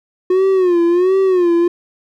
triangle tone with vibrato, 362 Hz, F#4, 38 cents flat, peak -8 dBFS, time 0.3-1.68 s, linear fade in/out 5 ms, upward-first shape sine, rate 1.4 Hz, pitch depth 110 cents each way, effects none

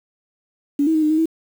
sine tone with pitch steps, 286 / 320.9 / 312.7 / 304.9 / 313.3 / 323.4 Hz, D4 / E4 / D#4 / D#4 / D#4 / E4, -46 / -46 / +9 / -35 / +12 / -33 cents, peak -14 dBFS, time 0.79-1.258 s, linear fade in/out 5 ms, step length 78 ms, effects 7-bit

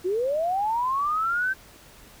sine linear sweep, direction up, 345.1 to 1568 Hz, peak -22 dBFS, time 0.04-1.54 s, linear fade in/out 20 ms, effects pink hiss -50 dBFS RMS until 2.2 s

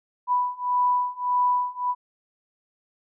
sine beating tone pair, 987.8 / 989.5 Hz, B5 / B5, 0 / +3 cents, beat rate 1.7 Hz, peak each -24 / -23 dBFS, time 0.27-1.95 s, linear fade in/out 50 ms, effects none

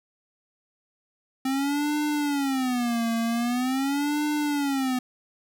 square tone with vibrato, 261.6 Hz, C4, in tune, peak -24 dBFS, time 1.45-4.99 s, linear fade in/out 5 ms, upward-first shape sine, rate 0.44 Hz, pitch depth 230 cents each way, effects 11-bit

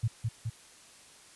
sine tone with echo, 113.3 Hz, A#2, 49 cents flat, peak -24 dBFS, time 0.03-0.08 s, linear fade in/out 10 ms, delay 210 ms, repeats 2, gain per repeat -3 dB, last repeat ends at 0.5 s, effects white hiss -55 dBFS RMS until 1.35 s + resampled to 24000 Hz

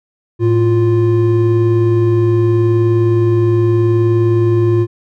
triangle tone pair together, 110 / 349.2 Hz, A2 / F4, 0 / 0 cents, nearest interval octave + minor sixth, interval 2000 cents, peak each -10 dBFS, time 0.39-4.87 s, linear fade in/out 50 ms, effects none

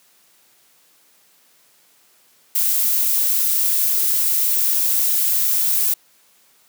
violet noise with high-pass filter sweep, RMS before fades -18 dBFS, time 2.55-5.94 s, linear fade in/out 5 ms, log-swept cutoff 310 to 660 Hz, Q 3.5, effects white hiss -56 dBFS RMS until 6.68 s + high-pass 150 Hz 12 dB/octave

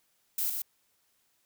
violet noise with echo, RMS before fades -30 dBFS, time 0.38-0.5 s, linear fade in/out 2 ms, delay 120 ms, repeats 1, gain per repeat -4 dB, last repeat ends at 0.62 s, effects white hiss -72 dBFS RMS until 1.45 s

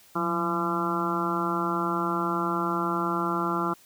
harmonic tone with a mistuned harmonic, 170 Hz, F3, 46 cents flat, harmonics 1 / 2 / 3 / 4 / 5 / 6 / 7 / 8, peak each -32 / -30 / -41 / -37 / -35 / -33 / -31 / -31 dBFS, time 0.15-3.74 s, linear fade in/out 10 ms, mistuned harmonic 1, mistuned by +82 cents, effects white hiss -56 dBFS RMS until 3.85 s

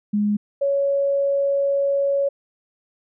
sine tone pair in turn, 207.7 / 558 Hz, G#3 / C#5, 0 / +11 cents, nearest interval octave + perfect fourth, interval 1711 cents, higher second, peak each -17 dBFS, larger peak neither, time 0.13-0.37 / 0.61-2.29 s, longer second, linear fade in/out 10 ms, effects none

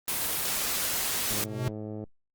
white noise, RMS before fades -29 dBFS, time 0.08-1.44 s, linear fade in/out 0 ms
square tone with exponential growth, 125.5 Hz, B2, 28 cents sharp, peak -25 dBFS, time 1.29-1.68 s, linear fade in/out 0 ms, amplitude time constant 84 ms
click train, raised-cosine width 2 ms, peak -25 dBFS, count 79, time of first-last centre 1.31-2.039 s, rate 107 Hz
effects Opus 24 kbps

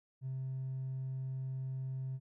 sine tone with hard clipping, 131.6 Hz, C3, 10 cents sharp, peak -37 dBFS, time 0.21-2.2 s, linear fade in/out 50 ms, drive 1 dB, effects none

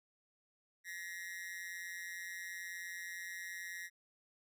45% pulse tone with amplitude modulation, 1894 Hz, A#6, 27 cents sharp, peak -39 dBFS, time 0.84-3.9 s, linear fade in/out 50 ms, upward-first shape sine, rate 179 Hz, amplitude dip 100%, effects none

